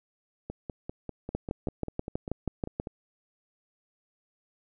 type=two click trains; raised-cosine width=2 ms; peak=-22 / -16 dBFS; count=13 / 10; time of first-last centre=0.5-2.872 / 1.35-2.799 s; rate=5.06 / 6.21 Hz; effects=none